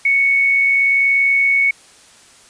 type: tone with amplitude modulation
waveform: sine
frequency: 2218 Hz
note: C#7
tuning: in tune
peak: -10 dBFS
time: 0.05-1.71 s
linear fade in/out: 5 ms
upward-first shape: sine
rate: 80.8 Hz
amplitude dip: 25%
effects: white hiss -46 dBFS RMS until 2.49 s + resampled to 22050 Hz